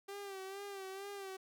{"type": "tone with vibrato", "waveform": "sawtooth", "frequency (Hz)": 392, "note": "G4", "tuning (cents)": 0, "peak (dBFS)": -40, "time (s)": [0.08, 1.37], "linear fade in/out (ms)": 10, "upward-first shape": "sine", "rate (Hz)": 2.2, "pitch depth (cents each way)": 55, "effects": []}